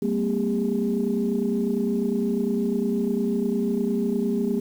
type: tone cluster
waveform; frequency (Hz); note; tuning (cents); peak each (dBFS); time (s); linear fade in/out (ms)
sine; 194.3 / 225.7 / 254.2 / 402.9; G3 / A3 / C4 / G4; -15 / +44 / -50 / +48; -27 / -24 / -29 / -26; 0.02-4.6; 5
effects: tanh soft clip ceiling -13 dBFS + 8-bit